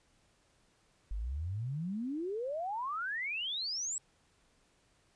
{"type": "exponential sweep", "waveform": "sine", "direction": "up", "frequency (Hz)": [46.25, 7910], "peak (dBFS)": -34, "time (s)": [1.11, 3.98], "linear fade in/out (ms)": 0, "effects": ["pink hiss -70 dBFS RMS until 5.15 s", "resampled to 22050 Hz"]}